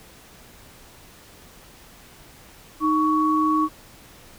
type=tone pair together; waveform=sine; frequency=310.7 / 1119 Hz; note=D#4 / C#6; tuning=-2 / +16 cents; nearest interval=octave + minor seventh; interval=2218 cents; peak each=-20 dBFS; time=2.8-3.69 s; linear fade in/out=50 ms; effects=pink hiss -48 dBFS RMS until 4.38 s